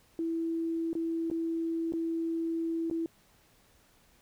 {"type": "tone with dropouts", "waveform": "sine", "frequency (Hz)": 329.6, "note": "E4", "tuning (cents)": 0, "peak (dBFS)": -29, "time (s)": [0.19, 3.06], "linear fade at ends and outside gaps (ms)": 1, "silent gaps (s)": [[0.931, 0.952], [1.301, 1.313], [1.923, 1.936], [2.9, 2.911]], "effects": ["pink hiss -64 dBFS RMS until 4.21 s"]}